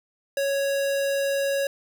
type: tone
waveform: square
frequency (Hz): 554.4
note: C#5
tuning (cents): 0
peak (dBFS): -23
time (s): 0.37-1.67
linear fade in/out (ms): 2
effects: none